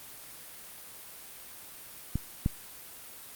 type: clicks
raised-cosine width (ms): 5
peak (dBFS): -16 / -13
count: 2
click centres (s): 2.156 / 2.461
effects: white hiss -47 dBFS RMS until 3.35 s + Opus 32 kbps